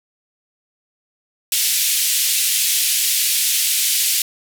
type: band-pass noise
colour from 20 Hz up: white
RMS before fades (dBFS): -18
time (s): 1.52-4.22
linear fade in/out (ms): 2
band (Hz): 2400 to 14000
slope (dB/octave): 24
effects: none